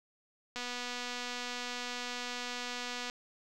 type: click train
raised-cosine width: 0.2 ms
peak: -22 dBFS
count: 623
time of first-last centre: 0.56-3.099 s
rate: 245 Hz
effects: none